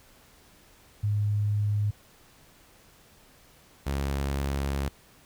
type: tone pair in turn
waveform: sine / sawtooth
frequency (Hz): 103.83 / 69.3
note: G#2 / C#2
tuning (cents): 0 / 0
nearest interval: perfect fifth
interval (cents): 700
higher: first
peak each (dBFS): -23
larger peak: neither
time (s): 1.03-1.91 / 3.86-4.89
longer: second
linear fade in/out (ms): 10
effects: pink hiss -57 dBFS RMS until 5.25 s